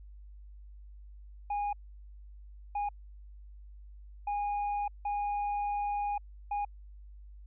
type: tone bursts at uneven times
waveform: triangle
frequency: 820 Hz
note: G#5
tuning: 22 cents flat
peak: -28 dBFS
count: 5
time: 1.5-1.73 / 2.75-2.89 / 4.27-4.88 / 5.05-6.18 / 6.51-6.65 s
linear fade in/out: 5 ms
effects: added 50 Hz sine -47 dBFS peak until 7.46 s + resampled to 8000 Hz